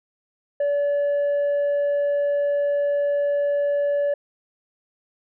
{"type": "tone", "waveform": "sine", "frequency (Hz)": 574, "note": "D5", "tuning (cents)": -40, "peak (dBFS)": -16, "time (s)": [0.6, 4.14], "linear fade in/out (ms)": 5, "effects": ["tanh soft clip ceiling -18 dBFS"]}